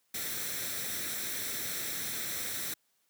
white noise with comb filter, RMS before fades -36 dBFS, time 0.14-2.74 s, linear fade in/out 5 ms, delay 0.52 ms, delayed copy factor +0.6, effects white hiss -74 dBFS RMS until 3.09 s + high-pass 100 Hz 12 dB/octave

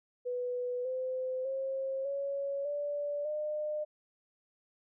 sine tone with pitch steps, 493.9 / 514.3 / 535.5 / 557.6 / 580.6 / 604.6 Hz, B4 / C5 / C5 / C#5 / D5 / D#5, 0 / -30 / +40 / +10 / -20 / -50 cents, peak -32 dBFS, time 0.25-3.85 s, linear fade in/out 20 ms, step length 600 ms, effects none

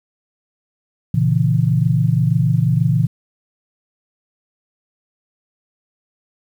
sine chord, A# diminished, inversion none, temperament equal, 116.54 / 138.59 / 164.81 Hz, A#2 / C#3 / E3, 0 / 0 / 0 cents, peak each -17 dBFS, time 1.14-3.07 s, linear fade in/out 5 ms, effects 8-bit

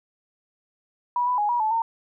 sine tone with pitch steps, 974 / 992 / 832 / 962 / 868 / 912 Hz, B5 / B5 / G#5 / B5 / A5 / A#5, -24 / +7 / +3 / -46 / -24 / -38 cents, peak -20 dBFS, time 1.16-1.82 s, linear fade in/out 2 ms, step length 110 ms, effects none

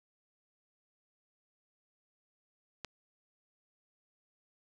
click, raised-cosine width 0.2 ms, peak -22 dBFS, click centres 2.847 s, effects none

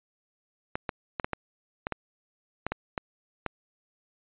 clicks, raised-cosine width 0.5 ms, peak -14 dBFS, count 11, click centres 0.755 / 0.892 / 1.198 / 1.245 / 1.333 / 1.869 / 1.923 / 2.666 / 2.72 / 2.978 / 3.463 s, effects resampled to 8000 Hz

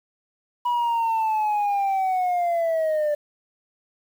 sine linear sweep, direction down, 975 to 587.3 Hz, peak -17 dBFS, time 0.65-3.15 s, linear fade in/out 10 ms, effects tanh soft clip ceiling -19 dBFS + 8-bit

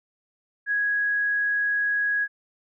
sine tone, 1661.2 Hz, G#6, in tune, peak -21 dBFS, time 0.66-2.28 s, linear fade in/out 50 ms, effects none

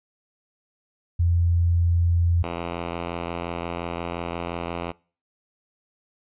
sine / 5% pulse tone pair in turn, 85.7 / 85.7 Hz, F2 / F2, -32 / -32 cents, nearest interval unison, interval 0 cents, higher neither, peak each -17 / -17 dBFS, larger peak neither, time 1.19-2.43 / 2.43-4.92 s, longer second, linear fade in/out 10 ms, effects noise-tail reverb RT60 0.4 s tail -23 dB re dry + resampled to 8000 Hz

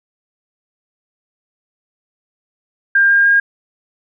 sine tone with pitch steps, 1600 / 1610.2 / 1620.5 Hz, G6 / G6 / G#6, +35 / +46 / -43 cents, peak -8 dBFS, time 2.95-3.4 s, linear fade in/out 5 ms, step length 150 ms, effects none

